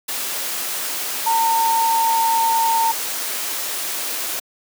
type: tone in noise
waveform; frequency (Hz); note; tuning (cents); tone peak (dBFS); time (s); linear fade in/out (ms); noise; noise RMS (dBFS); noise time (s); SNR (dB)
sine; 910; A#5; -42; -15; 1.26-2.92; 10; white; -25; 0.08-4.4; +7
effects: high-pass 300 Hz 12 dB/octave